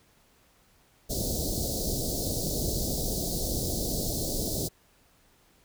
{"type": "band-stop noise", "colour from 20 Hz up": "pink", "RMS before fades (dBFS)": -30, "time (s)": [1.09, 4.69], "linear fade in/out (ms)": 20, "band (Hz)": [670, 4100], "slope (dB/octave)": 48, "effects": ["pink hiss -63 dBFS RMS until 5.64 s"]}